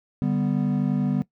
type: chord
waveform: triangle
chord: G major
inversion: second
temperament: equal with one note detuned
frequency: 146.83 / 195.32 / 246.9 Hz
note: D3 / G3 / B3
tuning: 0 / -6 / 0 cents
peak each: -23 dBFS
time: 0.22-1.22 s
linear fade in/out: 0 ms
effects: noise-tail reverb RT60 0.1 s tail -19 dB re dry